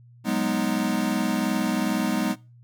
square chord, G# minor seventh, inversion third, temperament equal, 185 / 207.7 / 246.9 / 311.1 Hz, F#3 / G#3 / B3 / D#4, 0 / 0 / 0 / 0 cents, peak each -31 / -27 / -28 / -30 dBFS, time 0.24-2.36 s, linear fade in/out 50 ms, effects noise-tail reverb RT60 0.3 s tail -21 dB re dry + added 120 Hz sine -48 dBFS peak until 2.63 s

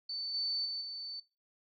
sine tone with level steps, 4522 Hz, C#8, 34 cents sharp, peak -36 / -32 / -36 / -40 dBFS, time 0.09-1.2 s, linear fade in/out 5 ms, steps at 0.34 / 0.65 / 0.81 s, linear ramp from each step 5 ms, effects noise-tail reverb RT60 0.3 s tail -22 dB re dry + MP3 96 kbps

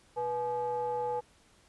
triangle ring-modulated tone, 181.1 Hz, F#3, 37 cents flat, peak -25 dBFS, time 0.16-1.21 s, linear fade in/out 20 ms, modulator 670 Hz, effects pink hiss -63 dBFS RMS until 1.68 s + resampled to 24000 Hz

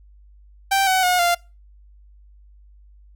sawtooth tone with pitch steps, 781 / 751.4 / 722.8 / 695.4 Hz, G5 / F#5 / F#5 / F5, -7 / +26 / -41 / -8 cents, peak -12 dBFS, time 0.71-1.35 s, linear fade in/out 10 ms, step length 160 ms, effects noise-tail reverb RT60 0.3 s tail -25 dB re dry + added 50 Hz sine -46 dBFS peak until 3.15 s

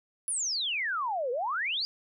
sine exponential two-way sweep, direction down then up, 10548 to 466.2 to 4963 Hz, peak -28 dBFS, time 0.28-1.85 s, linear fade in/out 0 ms, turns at 1.31 s, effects none

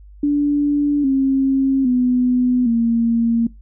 sine tone with pitch steps, 290 / 269 / 249.6 / 231.5 Hz, D4 / C4 / B3 / A#3, -22 / +48 / +19 / -12 cents, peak -13 dBFS, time 0.23-3.47 s, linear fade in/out 5 ms, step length 810 ms, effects noise-tail reverb RT60 0.2 s tail -21 dB re dry + added 50 Hz sine -39 dBFS peak until 3.61 s

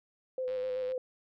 sine tone with vibrato, 511 Hz, C5, 41 cents flat, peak -31 dBFS, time 0.38-0.98 s, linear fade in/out 2 ms, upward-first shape square, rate 7.9 Hz, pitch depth 21 cents each way
click train, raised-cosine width 0.3 ms, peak -35 dBFS, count 45, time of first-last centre 0.48-0.92 s, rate 100 Hz
effects none

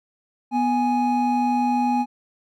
triangle tone pair together, 246.3 / 830.6 Hz, B3 / G#5, -5 / 0 cents, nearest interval octave + major sixth, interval 2105 cents, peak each -19 dBFS, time 0.51-2.06 s, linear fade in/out 50 ms, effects none

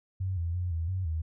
sine tone with pitch steps, 94.2 / 84.4 / 89.6 / 82.2 / 93.4 / 80 Hz, F#2 / E2 / F2 / E2 / F#2 / D#2, +32 / +41 / +45 / -4 / +17 / +49 cents, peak -28 dBFS, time 0.2-1.22 s, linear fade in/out 10 ms, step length 170 ms, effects none

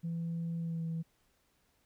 sine tone with pitch glide, 167.2 to 163.95 Hz, E3 to E3, +25 to -9 cents, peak -32 dBFS, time 0.03-1.03 s, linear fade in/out 20 ms, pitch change -34 cents, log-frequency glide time 0.58-0.85 s, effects tanh soft clip ceiling -31 dBFS + pink hiss -73 dBFS RMS until 1.85 s

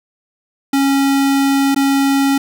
square tone with dropouts, 275.3 Hz, C#4, 12 cents flat, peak -12 dBFS, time 0.73-2.38 s, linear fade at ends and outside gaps 5 ms, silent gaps 1.747-1.761 s, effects none

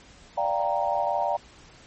sine chord, G minor seventh, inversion second, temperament equal, 587.3 / 698.5 / 784 / 932.3 Hz, D5 / F5 / G5 / Bb5, 0 / 0 / 0 / 0 cents, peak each -28 dBFS, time 0.37-1.37 s, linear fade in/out 10 ms, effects pink hiss -51 dBFS RMS until 1.86 s + MP3 32 kbps

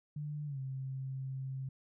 sine tone with pitch glide, 148.5 to 133.06 Hz, D3 to C3, +20 to +29 cents, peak -37 dBFS, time 0.16-1.69 s, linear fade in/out 5 ms, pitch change -191 cents, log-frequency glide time 0.46-0.59 s, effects none

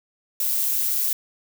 violet noise with amplitude modulation, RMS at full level -21 dBFS, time 0.4-1.13 s, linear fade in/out 2 ms, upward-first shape sine, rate 134 Hz, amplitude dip 40%, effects none

